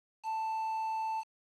triangle tone with quantisation, 884 Hz, A5, 8 cents sharp, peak -30 dBFS, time 0.23-1.24 s, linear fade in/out 50 ms, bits 8, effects low-pass 6000 Hz 12 dB/octave

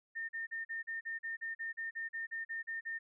sine tone bursts, 1817 Hz, A#6, 45 cents flat, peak -37 dBFS, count 16, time 0.15-2.99 s, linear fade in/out 20 ms, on 140 ms, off 40 ms, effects none

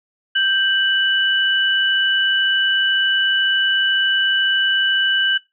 sine tone pair together, 1568 / 2966 Hz, G6 / F#7, 0 / +4 cents, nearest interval major seventh, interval 1104 cents, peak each -17 dBFS, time 0.35-5.38 s, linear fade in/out 10 ms, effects noise-tail reverb RT60 0.2 s tail -20 dB re dry

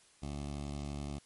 15% pulse tone with notch filter, 71.8 Hz, D2, 39 cents flat, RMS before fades -40 dBFS, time 0.22-1.19 s, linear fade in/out 10 ms, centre 1600 Hz, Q 1.2, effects white hiss -64 dBFS RMS until 1.25 s + MP3 48 kbps

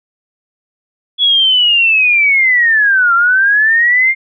sine linear two-way sweep, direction down then up, 3401 to 1360 to 2132 Hz, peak -7 dBFS, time 1.18-4.15 s, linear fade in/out 50 ms, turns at 3.14 s, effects none

